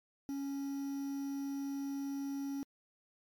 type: tone with quantisation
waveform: triangle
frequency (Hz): 277.2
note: C#4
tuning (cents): 0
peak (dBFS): -34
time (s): 0.29-2.63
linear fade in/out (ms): 0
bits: 9
effects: MP3 96 kbps